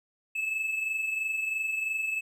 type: tone pair together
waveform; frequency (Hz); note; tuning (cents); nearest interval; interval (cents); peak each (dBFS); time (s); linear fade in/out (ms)
triangle; 2607 / 2630; E7 / E7; -20 / -5; unison; 15; -27 / -36; 0.35-2.21; 10
effects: none